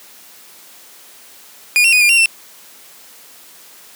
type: tone with pitch steps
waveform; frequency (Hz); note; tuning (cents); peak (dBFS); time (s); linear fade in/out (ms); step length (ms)
40% pulse; 2440 / 2728 / 2481 / 2408 / 2756 / 2691; D#7 / F7 / D#7 / D7 / F7 / E7; -34 / -41 / -6 / +43 / -24 / +35; -8; 1.76-2.258; 0; 83
effects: white hiss -42 dBFS RMS until 3.95 s + high-pass 200 Hz 12 dB/octave